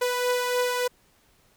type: beating tone pair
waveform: sawtooth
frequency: 493.9 / 497.3 Hz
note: B4 / B4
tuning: 0 / +12 cents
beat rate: 3.4 Hz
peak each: -20 / -27 dBFS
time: 0.01-0.88 s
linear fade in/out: 10 ms
effects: pink hiss -62 dBFS RMS until 1.56 s